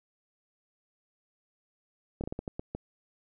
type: slowing click train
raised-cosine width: 2 ms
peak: -21 dBFS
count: 8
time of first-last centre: 2.21-2.75 s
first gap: 28 ms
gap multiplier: 1.33
effects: none